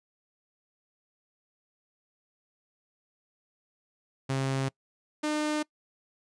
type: tone pair in turn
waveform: sawtooth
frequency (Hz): 134.4 / 302.6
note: C3 / D#4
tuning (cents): +47 / -48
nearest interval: octave + major second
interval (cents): 1405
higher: second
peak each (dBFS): -23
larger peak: neither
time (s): 4.29-4.69 / 5.23-5.63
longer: neither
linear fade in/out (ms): 10
effects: noise-tail reverb RT60 0.1 s tail -24 dB re dry + resampled to 22050 Hz